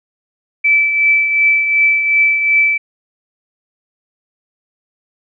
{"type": "tone with tremolo", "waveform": "sine", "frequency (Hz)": 2316, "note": "D7", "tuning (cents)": -25, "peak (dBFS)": -7, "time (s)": [0.64, 2.78], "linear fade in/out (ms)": 10, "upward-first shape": "triangle", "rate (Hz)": 2.7, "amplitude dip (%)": 55, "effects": []}